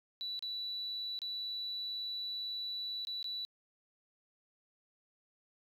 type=tone with dropouts; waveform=sine; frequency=3951 Hz; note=B7; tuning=in tune; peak=-36 dBFS; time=0.21-3.45 s; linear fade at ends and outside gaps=0 ms; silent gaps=0.392-0.425 / 1.19-1.218 / 3.05-3.071 / 3.228-3.243 s; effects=tanh soft clip ceiling -32 dBFS